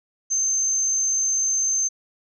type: tone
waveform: sine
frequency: 6272 Hz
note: G8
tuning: in tune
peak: -19 dBFS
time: 0.3-1.89 s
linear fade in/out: 20 ms
effects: none